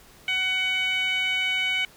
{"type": "tone with band-pass filter", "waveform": "15% pulse", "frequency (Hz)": 749, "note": "F#5", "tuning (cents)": 21, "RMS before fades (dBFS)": -25, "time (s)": [0.28, 1.85], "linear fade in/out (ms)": 2, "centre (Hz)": 2600, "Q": 9.6, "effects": ["pink hiss -52 dBFS RMS until 1.96 s"]}